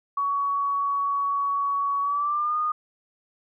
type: tone with pitch glide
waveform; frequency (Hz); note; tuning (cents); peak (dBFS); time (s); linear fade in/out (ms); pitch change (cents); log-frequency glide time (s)
sine; 1124 to 1225.7; C#6 to D#6; +24 to -26; -22; 0.17-2.72; 5; +150; 2.01-2.57
effects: none